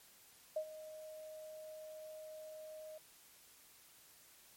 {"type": "tone with ADSR envelope", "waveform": "sine", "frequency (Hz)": 622.3, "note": "D#5", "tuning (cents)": 0, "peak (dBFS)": -33, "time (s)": [0.56, 2.98], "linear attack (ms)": 6, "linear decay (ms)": 76, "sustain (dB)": -15, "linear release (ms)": 4, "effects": ["white hiss -63 dBFS RMS until 4.56 s", "MP3 64 kbps"]}